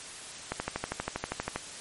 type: click train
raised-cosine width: 0.5 ms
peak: -15 dBFS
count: 14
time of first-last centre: 0.52-1.56 s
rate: 12.5 Hz
effects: white hiss -43 dBFS RMS until 1.8 s + MP3 48 kbps

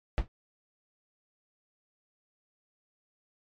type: noise with exponential decay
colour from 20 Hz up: brown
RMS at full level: -21 dBFS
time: 0.18-0.28 s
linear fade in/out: 0 ms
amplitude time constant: 21 ms
effects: low-pass 4000 Hz 12 dB/octave + MP3 64 kbps

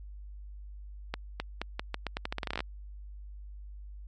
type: accelerating click train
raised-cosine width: 0.3 ms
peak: -16 dBFS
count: 18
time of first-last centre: 1.14-2.605 s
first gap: 260 ms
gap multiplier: 0.83
effects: added 50 Hz sine -42 dBFS peak until 4.07 s + MP3 48 kbps

